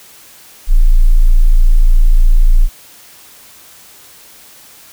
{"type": "tone", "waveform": "sine", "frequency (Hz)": 28.39, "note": "A#0", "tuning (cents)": -45, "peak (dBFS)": -3, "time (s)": [0.67, 2.69], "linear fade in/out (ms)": 50, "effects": ["white hiss -40 dBFS RMS until 4.92 s"]}